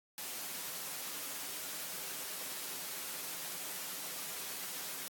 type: noise with comb filter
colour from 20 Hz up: white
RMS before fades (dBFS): -42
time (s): 0.18-5.08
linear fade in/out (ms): 0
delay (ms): 8.8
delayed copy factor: -0.5
effects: high-pass 150 Hz 12 dB/octave + AAC 64 kbps